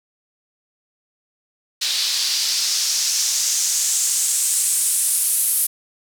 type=noise with band-pass filter sweep; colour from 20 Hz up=white; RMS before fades=-20 dBFS; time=1.81-5.67 s; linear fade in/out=10 ms; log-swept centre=4100 to 11000 Hz; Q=2.5; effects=none